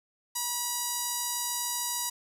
5% pulse tone with notch filter, 967 Hz, B5, 37 cents flat, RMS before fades -32 dBFS, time 0.35-2.1 s, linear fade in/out 10 ms, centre 2400 Hz, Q 0.8, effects none

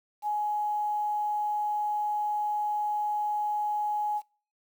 sine tone with quantisation, 838 Hz, G#5, 15 cents sharp, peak -26 dBFS, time 0.22-4.22 s, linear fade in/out 50 ms, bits 9, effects noise-tail reverb RT60 0.4 s tail -24 dB re dry

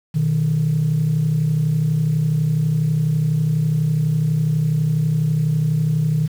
sine tone pair together, 123.47 / 155.56 Hz, B2 / D#3, 0 / 0 cents, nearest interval major third, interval 400 cents, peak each -21 / -15 dBFS, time 0.14-6.28 s, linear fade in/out 20 ms, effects tanh soft clip ceiling -11 dBFS + 7-bit

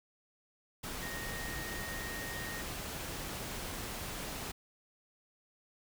sine tone in noise, 1861 Hz, A#6, 3 cents flat, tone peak -43 dBFS, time 1.02-2.62 s, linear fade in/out 10 ms, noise pink, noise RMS -41 dBFS, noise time 0.83-4.52 s, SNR -5 dB, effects none

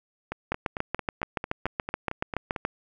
two click trains, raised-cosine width 0.5 ms, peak -11 / -16 dBFS, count 16 / 11, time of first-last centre 0.52-2.651 / 0.32-2.562 s, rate 7.04 / 4.46 Hz, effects none

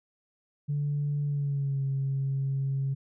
sine tone with pitch glide, 145.2 to 136.26 Hz, D3 to C#3, -19 to -29 cents, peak -25 dBFS, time 0.68-2.95 s, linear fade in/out 20 ms, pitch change -110 cents, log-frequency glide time 1.24-1.84 s, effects tanh soft clip ceiling -22 dBFS

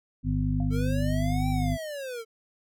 harmonic tone, 50.3 Hz, G1, 45 cents sharp, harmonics 1 / 2 / 3 / 5, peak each -29 / -29 / -29 / -29 dBFS, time 0.23-1.78 s, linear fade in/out 50 ms
sine tone with exponential decay, 698.5 Hz, F5, in tune, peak -37 dBFS, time 0.6-0.78 s, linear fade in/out 2 ms, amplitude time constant 38 ms
square linear two-way sweep, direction up then down, 440 to 784 to 440 Hz, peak -34 dBFS, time 0.7-2.25 s, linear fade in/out 50 ms, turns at 1.49 s
effects none

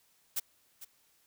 blue noise with echo, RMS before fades -32 dBFS, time 0.36-0.4 s, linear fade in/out 10 ms, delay 450 ms, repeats 1, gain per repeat -14 dB, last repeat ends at 0.85 s, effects white hiss -69 dBFS RMS until 1.26 s

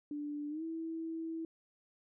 sine tone with pitch glide, 293.7 to 325.9 Hz, D4 to E4, 0 to -20 cents, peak -37 dBFS, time 0.11-1.45 s, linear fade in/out 2 ms, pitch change +180 cents, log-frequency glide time 0.49-0.63 s, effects none

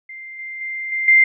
sine tone with level steps, 2093 Hz, C7, in tune, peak -32 / -28 / -24 / -19 / -8 dBFS, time 0.09-1.24 s, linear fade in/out 5 ms, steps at 0.39 / 0.61 / 0.92 / 1.08 s, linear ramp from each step 2 ms, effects none

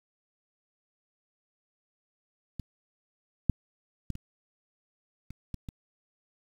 clicks, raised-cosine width 5 ms, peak -24 / -10 / -20 / -28 / -30 / -23 / -26 dBFS, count 7, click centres 2.597 / 3.497 / 4.103 / 4.154 / 5.306 / 5.543 / 5.688 s, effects 8-bit

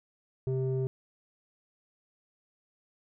square tone with low-pass filter, 130.81 Hz, C3, in tune, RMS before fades -30 dBFS, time 0.47-0.87 s, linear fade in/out 0 ms, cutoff 390 Hz, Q 2.4, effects none

